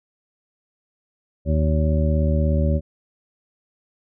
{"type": "harmonic tone with a mistuned harmonic", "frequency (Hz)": 76.7, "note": "D#2", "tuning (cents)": -24, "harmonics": [1, 2, 3, 4, 5, 7], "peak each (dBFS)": [-18, -23, -26, -33, -33, -27], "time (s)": [1.45, 2.81], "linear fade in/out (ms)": 50, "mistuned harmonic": 7, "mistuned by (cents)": 83, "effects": []}